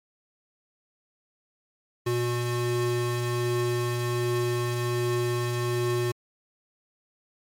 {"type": "tone pair together", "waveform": "square", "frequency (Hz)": [120.4, 362.5], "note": ["B2", "F#4"], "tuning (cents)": [-44, -35], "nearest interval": "octave + perfect fifth", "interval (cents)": 1909, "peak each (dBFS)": -28, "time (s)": [2.06, 6.12], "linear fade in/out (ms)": 10, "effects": ["MP3 64 kbps"]}